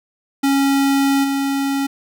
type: tone with level steps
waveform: square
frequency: 275.8 Hz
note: C#4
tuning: 9 cents flat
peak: -14 / -18 dBFS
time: 0.43-1.87 s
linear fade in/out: 10 ms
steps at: 1.23 s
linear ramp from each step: 20 ms
effects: none